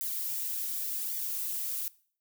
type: noise with flanger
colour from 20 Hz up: violet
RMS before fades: -34 dBFS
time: 0.01-1.88 s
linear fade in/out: 0 ms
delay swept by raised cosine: 0.73 to 5.93 ms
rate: 0.88 Hz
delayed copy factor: -0.75
effects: noise-tail reverb RT60 0.5 s tail -21 dB re dry